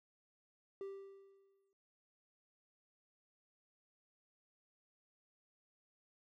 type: tone with exponential decay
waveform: triangle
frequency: 392 Hz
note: G4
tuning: in tune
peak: -39 dBFS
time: 0.81-1.73 s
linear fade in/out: 1 ms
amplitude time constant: 200 ms
effects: none